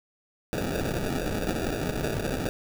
violet noise with sample-and-hold, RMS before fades -29 dBFS, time 0.53-2.49 s, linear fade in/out 0 ms, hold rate 1050 Hz, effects none

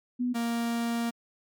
sine / 45% pulse tone pair in turn, 246.9 / 233.6 Hz, B3 / A#3, 0 / +4 cents, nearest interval minor second, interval 96 cents, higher first, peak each -25 / -27 dBFS, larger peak first, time 0.19-0.34 / 0.34-1.11 s, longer second, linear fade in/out 20 ms, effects MP3 96 kbps

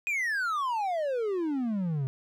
triangle exponential sweep, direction down, 2509 to 128.4 Hz, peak -25 dBFS, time 0.07-2.07 s, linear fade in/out 0 ms, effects none

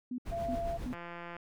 sine tone bursts, 249.2 Hz, B3, 16 cents sharp, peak -34 dBFS, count 3, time 0.11-0.929 s, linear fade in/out 5 ms, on 73 ms, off 300 ms
brown noise with tremolo, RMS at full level -38 dBFS, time 0.25-0.95 s, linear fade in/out 20 ms, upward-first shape sine, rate 7.3 Hz, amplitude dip 50%
sine tone, 679 Hz, F5, 49 cents flat, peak -33 dBFS, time 0.31-0.78 s, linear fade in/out 20 ms
click train, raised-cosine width 0.5 ms, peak -29 dBFS, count 76, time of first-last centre 0.93-1.366 s, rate 172 Hz
effects none

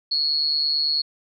sine tone with amplitude modulation, 4340 Hz, C#8, 37 cents flat, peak -16 dBFS, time 0.11-1.02 s, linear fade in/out 10 ms, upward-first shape sine, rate 149 Hz, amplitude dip 70%, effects none

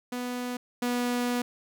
sawtooth tone pair in turn, 246.9 / 244.2 Hz, B3 / B3, 0 / -19 cents, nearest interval unison, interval 19 cents, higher first, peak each -27 / -22 dBFS, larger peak second, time 0.12-0.57 / 0.82-1.42 s, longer second, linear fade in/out 5 ms, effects none

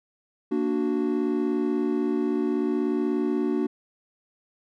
triangle chord, Bb augmented, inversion none, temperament equal, 233.1 / 293.7 / 370 Hz, Bb3 / D4 / F#4, 0 / 0 / 0 cents, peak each -26 / -24 / -25 dBFS, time 0.51-3.67 s, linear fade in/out 10 ms, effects none

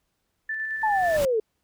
sine tone with tremolo, 1761 Hz, A6, 1 cent sharp, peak -26 dBFS, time 0.49-1.17 s, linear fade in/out 5 ms, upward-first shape square, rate 9.2 Hz, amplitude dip 25%
pink noise with exponential growth, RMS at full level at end -30 dBFS, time 0.6-1.25 s, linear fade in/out 0 ms, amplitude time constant 140 ms
sine linear sweep, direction down, 891 to 419.1 Hz, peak -20 dBFS, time 0.83-1.4 s, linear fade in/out 5 ms
effects pink hiss -75 dBFS RMS until 1.63 s

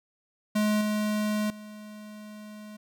square tone with level steps, 211.5 Hz, G#3, 32 cents sharp, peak -23 / -26 / -42 dBFS, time 0.55-2.77 s, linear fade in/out 10 ms, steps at 0.81 / 1.5 s, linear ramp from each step 2 ms, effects none

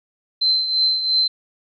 sine tone with tremolo, 4089 Hz, C8, 41 cents flat, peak -13 dBFS, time 0.41-1.28 s, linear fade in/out 10 ms, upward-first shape triangle, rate 2.9 Hz, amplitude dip 65%, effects none

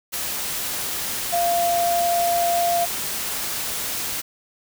sine tone in noise, 692 Hz, F5, 16 cents flat, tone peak -18 dBFS, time 1.32-2.86 s, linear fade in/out 20 ms, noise white, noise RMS -27 dBFS, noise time 0.12-4.22 s, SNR +6 dB, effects none

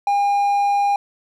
triangle tone, 808 Hz, G#5, 48 cents flat, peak -13 dBFS, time 0.07-0.96 s, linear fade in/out 2 ms, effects none

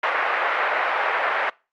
white band-pass noise, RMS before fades -22 dBFS, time 0.03-1.5 s, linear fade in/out 5 ms, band 530 to 2000 Hz, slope 24 dB/octave, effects noise-tail reverb RT60 0.3 s tail -23 dB re dry + Opus 48 kbps

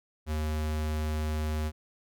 square tone, 77 Hz, D#2, 17 cents flat, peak -29 dBFS, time 0.26-1.72 s, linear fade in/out 50 ms, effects none

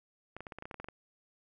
clicks, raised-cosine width 0.5 ms, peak -28 dBFS, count 12, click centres 0.366 / 0.406 / 0.468 / 0.522 / 0.586 / 0.624 / 0.655 / 0.712 / 0.743 / 0.8 / 0.844 / 0.886 s, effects none

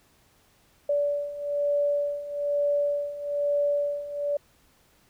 sine beating tone pair, 577 / 578.1 Hz, D5 / D5, -31 / -27 cents, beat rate 1.1 Hz, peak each -29 / -25 dBFS, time 0.89-4.37 s, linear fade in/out 5 ms, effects pink hiss -62 dBFS RMS until 5.09 s

